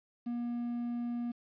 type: tone with quantisation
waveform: triangle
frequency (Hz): 238.9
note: A#3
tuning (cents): +43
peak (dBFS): -31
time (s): 0.26-1.32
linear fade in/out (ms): 10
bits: 10
effects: resampled to 11025 Hz